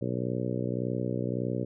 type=harmonic tone; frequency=61.74 Hz; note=B1; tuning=in tune; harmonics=2 / 3 / 4 / 5 / 6 / 7 / 8 / 9; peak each=-33 / -35 / -36 / -37 / -38 / -38 / -39 / -40 dBFS; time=0.01-1.65 s; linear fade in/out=10 ms; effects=none